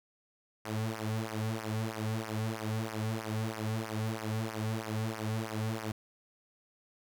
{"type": "tone with flanger", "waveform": "sawtooth", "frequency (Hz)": 110, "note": "A2", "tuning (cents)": 0, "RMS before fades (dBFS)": -35, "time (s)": [0.65, 5.92], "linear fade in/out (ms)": 5, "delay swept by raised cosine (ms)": [0.25, 3.25], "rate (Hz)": 3.1, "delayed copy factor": -1, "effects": []}